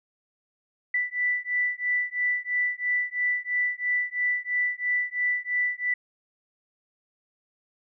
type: beating tone pair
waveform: sine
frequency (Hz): 1975.5 / 1978.5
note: B6 / B6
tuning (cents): 0 / +3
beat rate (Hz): 3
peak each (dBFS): -27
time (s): 0.94-5.94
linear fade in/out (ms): 5
effects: none